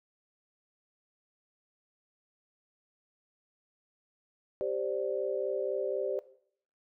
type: chord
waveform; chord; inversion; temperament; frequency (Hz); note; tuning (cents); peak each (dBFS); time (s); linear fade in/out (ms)
sine; G suspended fourth; none; equal; 392 / 523.3 / 587.3; G4 / C5 / D5; 0 / 0 / 0; -34; 4.61-6.19; 0
effects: noise-tail reverb RT60 0.6 s tail -17 dB re dry